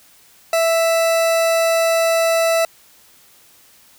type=tone; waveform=40% pulse; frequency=660 Hz; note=E5; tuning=2 cents sharp; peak=-13 dBFS; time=0.53-2.65 s; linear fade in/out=2 ms; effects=white hiss -50 dBFS RMS until 3.98 s